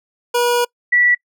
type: tone pair in turn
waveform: 25% pulse / sine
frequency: 482.6 / 1952.3 Hz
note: B4 / B6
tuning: -40 / -20 cents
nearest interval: 2 octaves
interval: 2420 cents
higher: second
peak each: -10 dBFS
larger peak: neither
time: 0.34-0.65 / 0.92-1.15 s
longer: first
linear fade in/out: 10 ms
effects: noise-tail reverb RT60 0.1 s tail -25 dB re dry